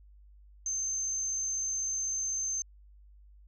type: tone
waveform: sine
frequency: 6272 Hz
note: G8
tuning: in tune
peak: -30 dBFS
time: 0.66-2.62 s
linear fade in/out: 2 ms
effects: added 50 Hz sine -53 dBFS peak until 3.47 s